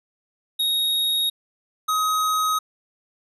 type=tone pair in turn; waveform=square; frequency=3756 / 1263.2 Hz; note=A#7 / D#6; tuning=+12 / +26 cents; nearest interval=octave + perfect fifth; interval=1886 cents; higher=first; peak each=-20 dBFS; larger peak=neither; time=0.59-1.3 / 1.88-2.59 s; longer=neither; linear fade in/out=10 ms; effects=resampled to 32000 Hz